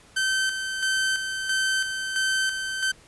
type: tone with tremolo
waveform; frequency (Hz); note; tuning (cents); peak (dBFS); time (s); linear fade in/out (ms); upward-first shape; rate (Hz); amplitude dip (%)
sawtooth; 1544; G6; -27; -18; 0.16-2.92; 10; square; 1.5; 50
effects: pink hiss -53 dBFS RMS until 3.07 s + resampled to 24000 Hz